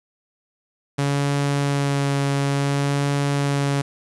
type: tone with vibrato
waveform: sawtooth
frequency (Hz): 140.9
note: C#3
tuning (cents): +29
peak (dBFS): -15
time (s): 0.98-3.82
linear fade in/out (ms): 10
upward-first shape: sine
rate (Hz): 0.57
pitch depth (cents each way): 13
effects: resampled to 24000 Hz + 8-bit